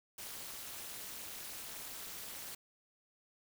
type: noise with amplitude modulation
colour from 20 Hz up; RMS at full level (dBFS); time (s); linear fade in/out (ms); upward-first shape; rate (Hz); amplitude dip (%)
white; -42; 0.18-2.55; 5; sine; 241; 100
effects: none